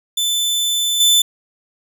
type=tone with level steps; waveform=sawtooth; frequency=3520 Hz; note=A7; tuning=in tune; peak=-13 / -7 dBFS; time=0.17-1.22 s; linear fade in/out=5 ms; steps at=1 s; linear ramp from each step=5 ms; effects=none